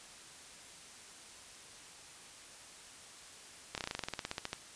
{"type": "slowing click train", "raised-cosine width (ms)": 0.2, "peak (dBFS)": -19, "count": 17, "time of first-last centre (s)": [3.75, 4.531], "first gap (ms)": 28, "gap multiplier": 1.07, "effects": ["white hiss -53 dBFS RMS until 4.75 s", "resampled to 22050 Hz"]}